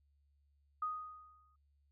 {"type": "tone with exponential decay", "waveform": "sine", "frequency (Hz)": 1244.5, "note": "D#6", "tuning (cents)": 0, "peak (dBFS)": -33, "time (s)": [0.82, 1.56], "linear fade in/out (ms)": 5, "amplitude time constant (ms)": 160, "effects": ["added 71 Hz sine -70 dBFS peak until 1.91 s"]}